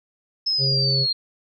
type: linear sweep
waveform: sine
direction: down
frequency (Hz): 5220 to 4186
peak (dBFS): -19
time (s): 0.46-1.13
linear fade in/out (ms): 10
type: harmonic tone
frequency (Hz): 135.3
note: C#3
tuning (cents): -42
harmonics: 1 / 3 / 4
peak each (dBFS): -22 / -32 / -34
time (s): 0.58-1.07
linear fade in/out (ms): 50
effects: none